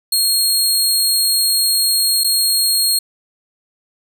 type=tone with dropouts; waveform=20% pulse; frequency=4264 Hz; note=C8; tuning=32 cents sharp; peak=-7 dBFS; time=0.12-2.99 s; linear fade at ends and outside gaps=5 ms; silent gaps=2.237-2.243 s; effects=none